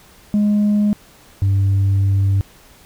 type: tone pair in turn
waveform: sine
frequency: 207.7 / 98.02 Hz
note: G#3 / G2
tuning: 0 / 0 cents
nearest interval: octave + minor second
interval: 1300 cents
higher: first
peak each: -10 dBFS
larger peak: neither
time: 0.34-0.93 / 1.42-2.41 s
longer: second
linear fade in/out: 0 ms
effects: tanh soft clip ceiling -11 dBFS + pink hiss -47 dBFS RMS until 2.85 s